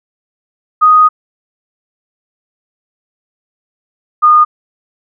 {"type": "tone pair in turn", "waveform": "sine", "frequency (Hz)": [1244.5, 1223.8], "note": ["D#6", "D#6"], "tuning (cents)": [0, -29], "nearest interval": "unison", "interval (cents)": 29, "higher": "first", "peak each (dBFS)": -3, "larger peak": "neither", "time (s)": [[0.81, 1.09], [4.22, 4.45]], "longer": "first", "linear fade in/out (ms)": 20, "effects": []}